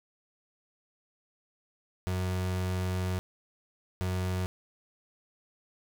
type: tone bursts at uneven times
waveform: 35% pulse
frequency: 92 Hz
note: F#2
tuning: 9 cents flat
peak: -27 dBFS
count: 2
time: 2.07-3.19 / 4.01-4.46 s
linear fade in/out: 0 ms
effects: none